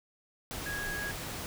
sine tone in noise, 1653 Hz, G#6, 9 cents flat, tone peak -35 dBFS, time 0.66-1.11 s, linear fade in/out 0 ms, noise pink, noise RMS -39 dBFS, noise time 0.51-1.46 s, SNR +1 dB, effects none

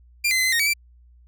sawtooth tone with pitch steps, 2387 / 2058 / 2041 / 2054 / 1858 / 2274 / 2343 Hz, D7 / C7 / C7 / C7 / A#6 / C#7 / D7, +28 / -29 / -44 / -33 / -6 / +44 / -5 cents, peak -15 dBFS, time 0.24-0.737 s, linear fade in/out 10 ms, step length 71 ms, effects added 60 Hz sine -49 dBFS peak until 1.27 s

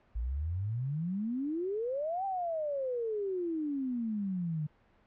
sine exponential two-way sweep, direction up then down, 53.8 to 794 to 147.5 Hz, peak -31 dBFS, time 0.15-4.67 s, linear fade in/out 10 ms, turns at 2.25 s, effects pink hiss -66 dBFS RMS until 5.06 s + low-pass 2000 Hz 12 dB/octave

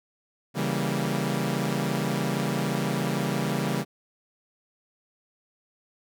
sawtooth chord, C# diminished seventh, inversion none, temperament equal, 138.59 / 164.81 / 196 / 233.1 Hz, C#3 / E3 / G3 / Bb3, 0 / 0 / 0 / 0 cents, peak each -26 / -27 / -26 / -28 dBFS, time 0.54-3.85 s, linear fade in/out 50 ms, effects none

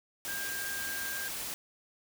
sine tone in noise, 1600 Hz, G6, 35 cents sharp, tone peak -37 dBFS, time 0.28-1.28 s, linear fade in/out 0 ms, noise white, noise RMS -38 dBFS, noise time 0.25-1.54 s, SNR -2 dB, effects none

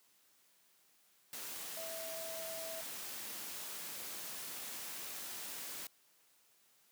sine tone in noise, 653 Hz, E5, 17 cents flat, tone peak -45 dBFS, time 1.77-2.81 s, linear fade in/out 2 ms, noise white, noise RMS -45 dBFS, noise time 1.33-5.87 s, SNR -3 dB, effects white hiss -70 dBFS RMS until 6.91 s + high-pass 150 Hz 12 dB/octave

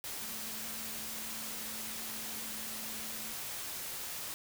sine tone in noise, 220 Hz, A3, in tune, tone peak -52 dBFS, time 0.22-3.33 s, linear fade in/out 0 ms, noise white, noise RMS -41 dBFS, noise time 0.04-4.34 s, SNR -14 dB, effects none

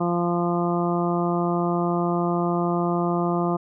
harmonic tone, 173.5 Hz, F3, 11 cents flat, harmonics 1 / 2 / 3 / 4 / 5 / 6 / 7, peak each -24 / -25 / -33 / -28 / -34 / -32 / -32 dBFS, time 0-3.57 s, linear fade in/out 10 ms, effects none

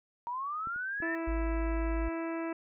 sine linear sweep, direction up, 932.3 to 1834 Hz, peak -33 dBFS, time 0.27-1.15 s, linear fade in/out 0 ms
clicks, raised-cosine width 3 ms, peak -35 / -42 / -35 dBFS, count 3, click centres 0.672 / 0.761 / 1.003 s
harmonic tone, 329.6 Hz, E4, in tune, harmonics 1 / 2 / 3 / 4 / 5 / 6 / 7 / 8, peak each -34 / -40 / -44 / -46 / -48 / -50 / -51 / -52 dBFS, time 1.02-2.53 s, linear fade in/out 5 ms
sine tone, 53 Hz, G#1, 36 cents sharp, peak -30 dBFS, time 1.27-2.09 s, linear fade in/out 10 ms
effects none

